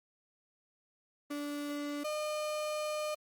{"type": "tone pair in turn", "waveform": "35% pulse", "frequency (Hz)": [290.6, 607.3], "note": ["D4", "D#5"], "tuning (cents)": [-18, -42], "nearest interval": "octave + minor second", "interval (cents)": 1276, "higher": "second", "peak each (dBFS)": [-34, -32], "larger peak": "second", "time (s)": [[1.3, 2.04], [2.04, 3.15]], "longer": "second", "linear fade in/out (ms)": 10, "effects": ["Opus 24 kbps"]}